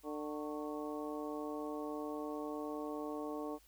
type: harmonic tone with a mistuned harmonic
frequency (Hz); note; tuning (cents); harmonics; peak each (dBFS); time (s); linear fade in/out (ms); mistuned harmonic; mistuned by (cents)
149.7; D3; +33; 2 / 3 / 4 / 5 / 6 / 7; -42 / -44 / -47 / -50 / -52 / -49; 0.03-3.59; 50; 7; +89
effects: added 50 Hz sine -67 dBFS peak until 3.67 s + white hiss -67 dBFS RMS until 3.67 s